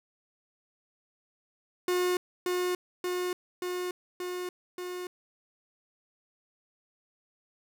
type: tone with echo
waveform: 45% pulse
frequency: 360.5 Hz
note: F#4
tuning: 45 cents flat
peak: -25 dBFS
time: 1.88-2.17 s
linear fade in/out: 2 ms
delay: 580 ms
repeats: 5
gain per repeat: -2 dB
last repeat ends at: 5.07 s
effects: none